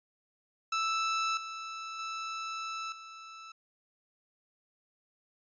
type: tone with level steps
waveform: sawtooth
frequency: 1318.5 Hz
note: E6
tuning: in tune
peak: -25 / -35 / -32 / -42 dBFS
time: 0.72-3.52 s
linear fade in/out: 5 ms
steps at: 1.37 / 1.99 / 2.92 s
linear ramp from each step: 2 ms
effects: resampled to 16000 Hz